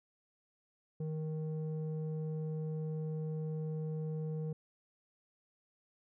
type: tone with low-pass filter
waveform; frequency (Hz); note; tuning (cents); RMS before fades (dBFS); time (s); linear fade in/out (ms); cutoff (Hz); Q
square; 156.4; D#3; +9; -38; 1-4.53; 5; 370; 3.1
effects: none